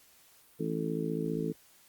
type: harmonic tone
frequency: 55 Hz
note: A1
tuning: in tune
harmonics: 3 / 4 / 5 / 6 / 7 / 8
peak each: -35 / -38 / -37 / -38 / -46 / -36 dBFS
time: 0.59-1.53 s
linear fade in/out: 20 ms
effects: white hiss -61 dBFS RMS until 1.88 s + Opus 48 kbps